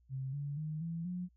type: tone with pitch steps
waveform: sine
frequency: 132.8 / 143.16 / 154.32 / 166.35 / 179.33 Hz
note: C3 / D3 / D#3 / E3 / F3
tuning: +26 / -44 / -14 / +16 / +46 cents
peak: -36 dBFS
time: 0.09-1.29 s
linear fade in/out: 50 ms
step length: 240 ms
effects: added 60 Hz sine -65 dBFS peak until 1.36 s